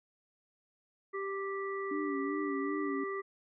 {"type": "harmonic tone", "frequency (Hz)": 392, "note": "G4", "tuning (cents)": 0, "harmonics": [1, 3, 5], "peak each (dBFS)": [-36, -40, -43], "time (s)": [1.13, 3.22], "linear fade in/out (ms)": 20}
{"type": "tone with vibrato", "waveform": "sine", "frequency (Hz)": 288.4, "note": "D4", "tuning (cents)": -31, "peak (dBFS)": -34, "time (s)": [1.91, 3.04], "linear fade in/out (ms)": 5, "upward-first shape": "sine", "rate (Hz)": 2.6, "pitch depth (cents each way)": 82}
{"effects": []}